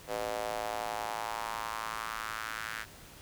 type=tone with high-pass filter sweep; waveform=square; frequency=55.4 Hz; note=A1; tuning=13 cents sharp; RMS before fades=-37 dBFS; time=0.07-2.86 s; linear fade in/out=50 ms; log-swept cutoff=540 to 1600 Hz; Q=2.9; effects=pink hiss -52 dBFS RMS until 3.21 s